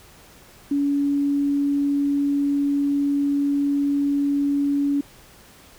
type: tone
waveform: sine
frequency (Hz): 283.6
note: C#4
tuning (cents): +40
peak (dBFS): -18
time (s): 0.71-5.01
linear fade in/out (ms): 5
effects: pink hiss -49 dBFS RMS until 5.78 s